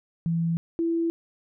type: tone pair in turn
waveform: sine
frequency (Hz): 166.6 / 333.2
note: E3 / E4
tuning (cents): +19 / +19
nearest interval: octave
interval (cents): 1200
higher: second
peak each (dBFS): -22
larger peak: neither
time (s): 0.26-0.57 / 0.79-1.1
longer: neither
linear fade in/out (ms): 0
effects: none